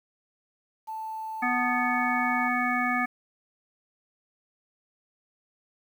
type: tone with pitch glide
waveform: sine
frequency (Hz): 880 to 893.3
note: A5 to A5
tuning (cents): 0 to +26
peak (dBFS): -32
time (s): 0.87-2.49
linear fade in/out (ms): 20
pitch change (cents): +26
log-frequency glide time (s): 1.42-2.3
type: harmonic tone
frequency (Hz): 246.9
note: B3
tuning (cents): 0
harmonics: 1 / 3 / 5 / 7 / 9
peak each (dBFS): -30 / -30 / -30 / -30 / -30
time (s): 1.42-3.06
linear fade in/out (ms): 10
effects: 9-bit